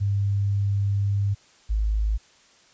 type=tone pair in turn; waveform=sine; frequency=100.1 / 53.03 Hz; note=G2 / G#1; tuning=+37 / +37 cents; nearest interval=major seventh; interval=1100 cents; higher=first; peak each=-20 dBFS; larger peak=neither; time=0-1.35 / 1.69-2.18 s; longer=first; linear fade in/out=20 ms; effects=white hiss -56 dBFS RMS until 2.73 s + resampled to 16000 Hz